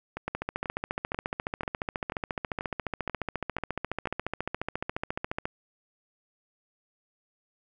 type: two click trains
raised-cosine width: 0.5 ms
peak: -19 / -15 dBFS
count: 9 / 75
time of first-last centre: 0.17-4.072 / 0.28-5.455 s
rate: 2.05 / 14.3 Hz
effects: none